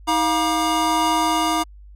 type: tone cluster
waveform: square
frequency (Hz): 318 / 703 / 955 / 1200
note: D#4 / F5 / A#5 / D6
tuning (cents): +38 / +11 / +42 / +37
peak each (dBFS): -24 / -25 / -22 / -25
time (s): 0.07-1.64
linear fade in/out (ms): 20
effects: added 50 Hz sine -40 dBFS peak until 1.95 s + low-pass 12000 Hz 12 dB/octave